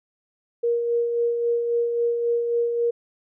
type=tone with tremolo; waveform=sine; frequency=471.4 Hz; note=A#4; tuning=19 cents sharp; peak=-18 dBFS; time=0.63-2.91 s; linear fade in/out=10 ms; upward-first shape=sine; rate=3.7 Hz; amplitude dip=40%; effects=none